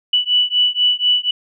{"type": "beating tone pair", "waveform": "sine", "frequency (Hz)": [2960, 2964.1], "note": ["F#7", "F#7"], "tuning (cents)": [0, 2], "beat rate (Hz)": 4.1, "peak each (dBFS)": -16, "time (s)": [0.13, 1.31], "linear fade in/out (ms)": 5, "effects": []}